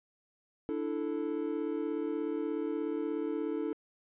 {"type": "chord", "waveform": "triangle", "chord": "D suspended second", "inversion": "none", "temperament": "just", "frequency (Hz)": [293.7, 330.4, 440.5], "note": ["D4", "E4", "A4"], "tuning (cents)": [0, 4, 2], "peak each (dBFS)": -34, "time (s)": [0.69, 3.73], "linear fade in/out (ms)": 0, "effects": ["resampled to 8000 Hz"]}